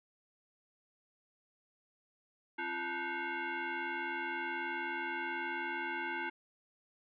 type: tone with frequency modulation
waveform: sine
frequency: 343.4 Hz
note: F4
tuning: 29 cents flat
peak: -35 dBFS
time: 2.58-6.3 s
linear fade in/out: 10 ms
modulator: 608 Hz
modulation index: 3.4
effects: none